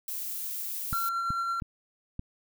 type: noise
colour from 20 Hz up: violet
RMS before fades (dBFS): -35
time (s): 0.08-1.09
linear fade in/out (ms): 2
type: clicks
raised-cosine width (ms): 5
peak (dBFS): -22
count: 4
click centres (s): 0.928 / 1.305 / 1.622 / 2.194
type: tone with tremolo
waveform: triangle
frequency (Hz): 1366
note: F6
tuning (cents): -39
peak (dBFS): -25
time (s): 0.93-1.6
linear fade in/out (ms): 0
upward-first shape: sine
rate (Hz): 9.1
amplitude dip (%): 25
effects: none